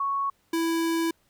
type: tone pair in turn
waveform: sine / square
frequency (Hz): 1108.7 / 330.4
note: C#6 / E4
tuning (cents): 0 / +4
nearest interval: octave + major sixth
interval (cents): 2096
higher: first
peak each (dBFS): -24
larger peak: neither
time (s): 0-0.3 / 0.53-1.11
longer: second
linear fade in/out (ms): 5
effects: pink hiss -67 dBFS RMS until 1.29 s

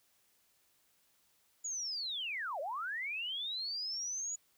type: linear two-way sweep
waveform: sine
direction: down then up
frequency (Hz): 6900 to 529 to 6900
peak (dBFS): -36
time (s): 1.64-4.36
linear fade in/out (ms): 10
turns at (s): 2.6
effects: white hiss -72 dBFS RMS until 4.57 s

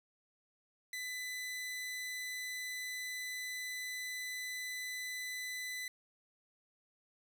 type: tone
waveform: sawtooth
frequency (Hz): 2002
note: B6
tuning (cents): +23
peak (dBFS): -36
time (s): 0.93-5.88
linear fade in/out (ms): 2
effects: none

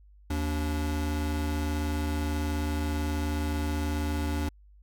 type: tone pair together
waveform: square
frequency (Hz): 77 / 289.6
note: D#2 / D4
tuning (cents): -17 / -24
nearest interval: octave + major seventh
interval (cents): 2293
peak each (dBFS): -29 / -34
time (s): 0.3-4.49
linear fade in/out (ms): 5
effects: added 50 Hz sine -52 dBFS peak until 4.82 s

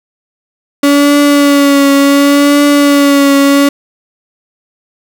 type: tone with vibrato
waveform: 35% pulse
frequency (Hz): 283.6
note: C#4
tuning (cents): +40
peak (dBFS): -3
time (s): 0.83-3.69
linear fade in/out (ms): 5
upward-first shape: triangle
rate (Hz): 0.69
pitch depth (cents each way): 34
effects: none

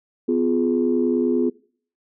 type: chord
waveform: sine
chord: F diminished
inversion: second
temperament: just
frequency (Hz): 251.4 / 349.2 / 419.1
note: Cb4 / F4 / Ab4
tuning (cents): +31 / 0 / +16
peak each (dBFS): -20 / -21 / -22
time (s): 0.28-1.5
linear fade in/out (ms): 10
effects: noise-tail reverb RT60 0.5 s tail -22 dB re dry + tanh soft clip ceiling -8 dBFS

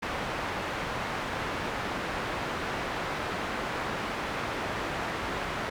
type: low-pass noise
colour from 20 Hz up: white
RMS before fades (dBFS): -33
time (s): 0.02-5.7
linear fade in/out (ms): 10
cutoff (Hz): 1600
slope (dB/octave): 12
effects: none

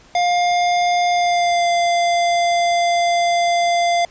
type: tone with pitch glide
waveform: square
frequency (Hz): 706 to 692.3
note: F5 to F5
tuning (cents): +19 to -15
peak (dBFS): -15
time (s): 0.15-4.05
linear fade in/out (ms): 2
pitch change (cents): -34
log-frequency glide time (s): 1.11-1.7
effects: pink hiss -48 dBFS RMS until 4.1 s + resampled to 16000 Hz

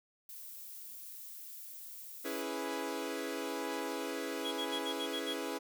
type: noise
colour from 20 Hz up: violet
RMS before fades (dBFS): -48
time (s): 0.29-2.42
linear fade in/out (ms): 2
type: chord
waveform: sawtooth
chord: C# minor seventh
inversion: none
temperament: equal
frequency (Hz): 277.2 / 329.6 / 415.3 / 493.9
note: C#4 / E4 / G#4 / B4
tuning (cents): 0 / 0 / 0 / 0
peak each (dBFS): -38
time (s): 2.24-5.59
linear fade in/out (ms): 20
type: tone bursts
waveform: triangle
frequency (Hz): 3322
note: G#7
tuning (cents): 0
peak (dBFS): -35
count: 7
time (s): 4.44-5.343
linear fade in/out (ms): 20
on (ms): 81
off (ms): 56
effects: none

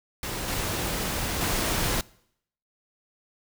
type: noise with level steps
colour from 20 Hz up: pink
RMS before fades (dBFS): -32 / -29 / -26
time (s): 0.23-2.01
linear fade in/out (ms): 2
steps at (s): 0.48 / 1.41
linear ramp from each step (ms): 2
effects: noise-tail reverb RT60 0.7 s tail -23 dB re dry

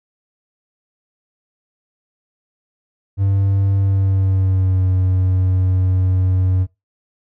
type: tone with pitch glide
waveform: triangle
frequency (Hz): 98 to 92.93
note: G2 to F#2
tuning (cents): 0 to +8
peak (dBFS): -11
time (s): 3.17-6.67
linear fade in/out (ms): 50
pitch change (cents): -92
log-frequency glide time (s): 3.78-4.88
effects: noise-tail reverb RT60 0.2 s tail -19 dB re dry

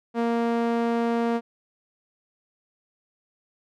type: tone with band-pass filter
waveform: sawtooth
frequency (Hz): 233.1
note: A#3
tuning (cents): 0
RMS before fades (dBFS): -24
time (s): 0.14-1.41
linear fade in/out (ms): 50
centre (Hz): 510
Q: 0.69
effects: none

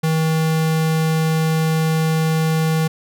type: tone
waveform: square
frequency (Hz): 159.5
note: D#3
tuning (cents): +43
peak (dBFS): -16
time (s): 0.03-2.88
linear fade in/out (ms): 10
effects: none

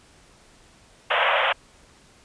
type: band-pass noise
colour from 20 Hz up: pink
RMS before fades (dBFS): -21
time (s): 1.1-1.53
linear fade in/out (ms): 10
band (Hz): 510 to 3300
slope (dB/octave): 96
effects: pink hiss -54 dBFS RMS until 2.24 s + resampled to 22050 Hz

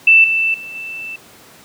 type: tone with level steps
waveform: sine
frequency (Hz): 2658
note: E7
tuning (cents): +14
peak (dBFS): -5 / -13 / -28 / -25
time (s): 0.07-1.16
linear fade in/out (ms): 5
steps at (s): 0.24 / 0.54 / 0.75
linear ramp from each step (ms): 2
effects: pink hiss -43 dBFS RMS until 1.64 s + high-pass 150 Hz 12 dB/octave

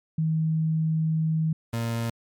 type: tone pair in turn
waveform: sine / 30% pulse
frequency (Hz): 159.1 / 115.77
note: D#3 / A#2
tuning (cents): +39 / -11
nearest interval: tritone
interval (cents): 550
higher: first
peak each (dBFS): -21 / -23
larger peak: first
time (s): 0.18-1.53 / 1.73-2.1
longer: first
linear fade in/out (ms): 5
effects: MP3 96 kbps

